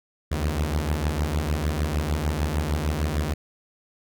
sawtooth beating tone pair, 71.9 / 78.5 Hz, D2 / D#2, -36 / +16 cents, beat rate 6.6 Hz, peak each -22 dBFS, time 0.31-3.34 s, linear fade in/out 10 ms, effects none

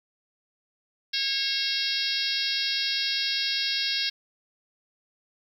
harmonic tone, 545 Hz, C#5, 29 cents flat, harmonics 3 / 4 / 5 / 6 / 7 / 8 / 9 / 10, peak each -36 / -36 / -35 / -33 / -31 / -32 / -31 / -34 dBFS, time 1.13-4.1 s, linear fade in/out 10 ms, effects 9-bit

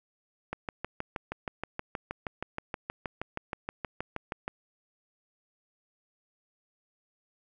click train, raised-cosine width 0.5 ms, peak -18 dBFS, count 26, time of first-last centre 0.53-4.479 s, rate 6.33 Hz, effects none

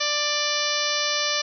harmonic tone with a mistuned harmonic, 590 Hz, D5, 8 cents sharp, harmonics 1 / 2 / 3 / 4 / 5 / 6 / 7 / 8 / 9 / 10, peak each -31 / -31 / -31 / -31 / -31 / -31 / -31 / -31 / -31 / -31 dBFS, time 0-1.42 s, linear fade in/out 10 ms, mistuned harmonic 9, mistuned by +28 cents, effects none

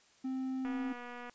triangle tone, 261.6 Hz, C4, in tune, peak -32 dBFS, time 0.24-0.93 s, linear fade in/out 10 ms
click train, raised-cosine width 0.5 ms, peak -32 dBFS, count 158, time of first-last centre 0.65-1.296 s, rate 243 Hz
effects white hiss -65 dBFS RMS until 1.34 s + resampled to 16000 Hz

